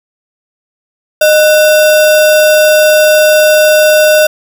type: tone with sample-and-hold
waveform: sine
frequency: 614 Hz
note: D#5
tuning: 23 cents flat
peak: -3 dBFS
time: 1.21-4.27 s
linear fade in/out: 5 ms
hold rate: 2100 Hz
effects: none